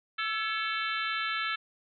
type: harmonic tone with a mistuned harmonic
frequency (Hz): 443.7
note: A4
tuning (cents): +14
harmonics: 3 / 4 / 5 / 6 / 7 / 8 / 9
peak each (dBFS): -33 / -35 / -37 / -39 / -40 / -41 / -42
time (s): 0.18-1.56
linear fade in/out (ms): 10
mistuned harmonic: 4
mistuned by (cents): -71
effects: none